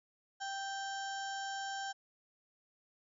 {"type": "harmonic tone with a mistuned harmonic", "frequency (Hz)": 784, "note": "G5", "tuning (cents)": 0, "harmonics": [1, 2, 4, 5, 6, 7, 8, 9], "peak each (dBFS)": [-40, -43, -49, -57, -59, -50, -58, -52], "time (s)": [0.4, 1.93], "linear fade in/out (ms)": 20, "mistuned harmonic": 6, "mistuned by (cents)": -55, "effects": []}